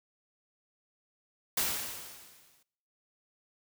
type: noise with exponential decay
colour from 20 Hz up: white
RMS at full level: -28 dBFS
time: 1.57-2.63 s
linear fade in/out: 5 ms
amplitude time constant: 230 ms
effects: noise-tail reverb RT60 0.8 s tail -23 dB re dry